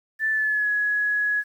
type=tone with pitch glide; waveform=sine; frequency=1760 to 1680.5 Hz; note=A6 to G#6; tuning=0 to +20 cents; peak=-20 dBFS; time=0.19-1.44 s; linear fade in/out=50 ms; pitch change=-80 cents; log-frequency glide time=0.3-0.69 s; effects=9-bit